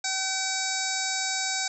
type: harmonic tone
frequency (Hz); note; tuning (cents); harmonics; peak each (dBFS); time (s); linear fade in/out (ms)
764; G5; -45; 1 / 2 / 3 / 5 / 6 / 7 / 8 / 9 / 10; -35 / -35 / -35 / -35 / -35 / -35 / -35 / -35 / -35; 0.04-1.68; 5
effects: none